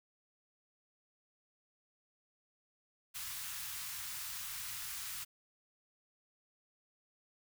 white band-stop noise, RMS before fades -43 dBFS, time 3.14-5.25 s, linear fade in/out 20 ms, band 140 to 1000 Hz, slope 24 dB/octave, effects none

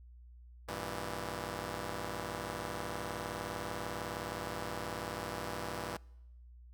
5% pulse chord, E diminished, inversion first, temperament just, 98.89 / 118.67 / 164.81 Hz, G2 / Bb2 / E3, +16 / +31 / 0 cents, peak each -32 dBFS, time 0.68-5.97 s, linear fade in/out 5 ms, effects noise-tail reverb RT60 0.9 s tail -26 dB re dry + added 60 Hz sine -52 dBFS peak until 6.73 s

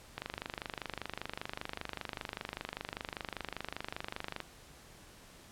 click train, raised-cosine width 0.3 ms, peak -21 dBFS, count 107, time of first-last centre 0.18-4.403 s, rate 25.1 Hz, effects pink hiss -56 dBFS RMS until 5.51 s + low-pass 12000 Hz 12 dB/octave

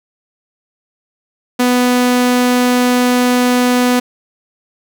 sawtooth tone, 247.7 Hz, B3, 5 cents sharp, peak -6 dBFS, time 1.59-4 s, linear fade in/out 10 ms, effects none

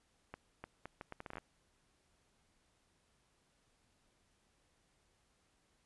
accelerating click train, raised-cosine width 0.5 ms, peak -30 dBFS, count 12, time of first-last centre 0.34-1.383 s, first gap 300 ms, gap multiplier 0.72, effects pink hiss -75 dBFS RMS until 5.85 s + resampled to 24000 Hz

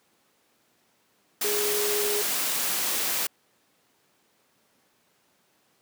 sine tone in noise, 415.3 Hz, G#4, in tune, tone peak -27 dBFS, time 1.44-2.22 s, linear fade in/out 5 ms, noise white, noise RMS -27 dBFS, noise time 1.41-3.27 s, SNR -3 dB, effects pink hiss -66 dBFS RMS until 5.81 s + high-pass 200 Hz 12 dB/octave

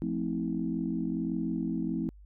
sine chord, F major seventh, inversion none, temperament equal with one note detuned, 174.61 / 220 / 261.6 / 322.5 Hz, F3 / A3 / C4 / E4, 0 / 0 / 0 / -38 cents, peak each -34 dBFS, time 0.02-2.09 s, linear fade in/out 0 ms, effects tanh soft clip ceiling -18 dBFS + added 50 Hz sine -49 dBFS peak until 2.25 s

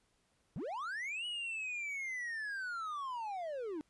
triangle linear two-way sweep, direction up then down, 115.3 to 2945 to 287.6 Hz, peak -36 dBFS, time 0.56-3.81 s, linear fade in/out 0 ms, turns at 1.26 s, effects pink hiss -75 dBFS RMS until 3.89 s + resampled to 24000 Hz

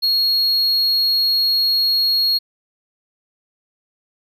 triangle tone, 4300 Hz, C8, 47 cents sharp, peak -13 dBFS, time 0.02-2.39 s, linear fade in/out 20 ms, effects none

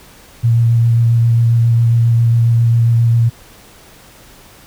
sine tone with vibrato, 116.54 Hz, A#2, in tune, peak -8 dBFS, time 0.43-3.3 s, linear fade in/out 20 ms, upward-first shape square, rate 7.4 Hz, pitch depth 11 cents each way, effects pink hiss -42 dBFS RMS until 4.66 s

